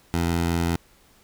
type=tone; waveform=15% pulse; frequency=84.8 Hz; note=E2; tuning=50 cents sharp; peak=-15 dBFS; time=0.14-0.76 s; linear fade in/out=0 ms; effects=pink hiss -57 dBFS RMS until 1.23 s